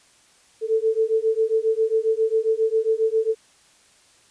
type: beating tone pair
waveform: sine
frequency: 440 / 447.4 Hz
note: A4 / A4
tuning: 0 / +29 cents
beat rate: 7.4 Hz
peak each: -21 dBFS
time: 0.61-3.35 s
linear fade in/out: 50 ms
effects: white hiss -56 dBFS RMS until 4.3 s + resampled to 22050 Hz